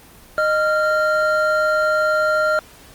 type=tone pair together; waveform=triangle; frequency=617.4 / 1386 Hz; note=D#5 / F6; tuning=-14 / -14 cents; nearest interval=octave + major second; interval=1400 cents; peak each=-16 dBFS; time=0.38-2.59 s; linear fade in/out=0 ms; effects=pink hiss -45 dBFS RMS until 2.94 s + Opus 24 kbps